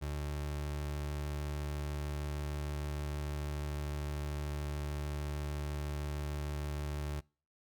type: tone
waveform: 30% pulse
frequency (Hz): 73.42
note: D2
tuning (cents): 0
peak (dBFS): -33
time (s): 0.01-7.21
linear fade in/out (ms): 20
effects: noise-tail reverb RT60 0.4 s tail -26 dB re dry